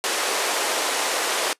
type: band-pass noise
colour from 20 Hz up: pink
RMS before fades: -24 dBFS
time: 0.04-1.53 s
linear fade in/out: 0 ms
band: 400 to 11000 Hz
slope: 24 dB/octave
effects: noise-tail reverb RT60 0.1 s tail -21 dB re dry + resampled to 32000 Hz